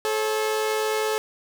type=tone pair together; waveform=sawtooth; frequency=432.6 / 541.7 Hz; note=A4 / C#5; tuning=-29 / -40 cents; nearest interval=major third; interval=389 cents; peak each=-19 / -27 dBFS; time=0.05-1.18 s; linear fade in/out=0 ms; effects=8-bit